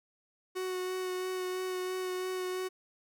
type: tone with vibrato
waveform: 45% pulse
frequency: 369.4 Hz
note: F#4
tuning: 3 cents flat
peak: -33 dBFS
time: 0.55-2.69 s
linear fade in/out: 20 ms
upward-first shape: sine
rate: 3 Hz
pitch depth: 13 cents each way
effects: none